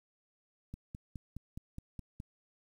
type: click train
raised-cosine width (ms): 5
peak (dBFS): -30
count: 8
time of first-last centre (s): 0.74-2.201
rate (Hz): 4.79
effects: 10-bit